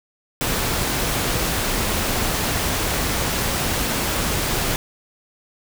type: noise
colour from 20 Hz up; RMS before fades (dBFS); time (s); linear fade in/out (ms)
pink; -22; 0.41-4.76; 0
effects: none